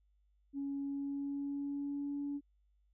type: tone with pitch glide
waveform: sine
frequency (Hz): 278.9 to 285.1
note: C#4 to C#4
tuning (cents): +11 to +49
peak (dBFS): -35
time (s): 0.53-2.41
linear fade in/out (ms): 50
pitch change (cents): +38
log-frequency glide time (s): 0.8-2.19
effects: tanh soft clip ceiling -31 dBFS + added 50 Hz sine -69 dBFS peak until 2.93 s